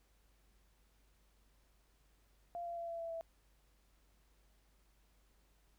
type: tone with pitch steps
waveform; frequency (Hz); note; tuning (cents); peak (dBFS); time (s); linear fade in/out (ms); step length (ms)
sine; 692 / 685.6 / 679.3 / 673.1 / 666.9 / 660.8; F5 / F5 / F5 / E5 / E5 / E5; -16 / -32 / -48 / +36 / +20 / +4; -40; 2.55-3.21; 0; 110
effects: added 50 Hz sine -69 dBFS peak until 5.78 s + pink hiss -75 dBFS RMS until 5.78 s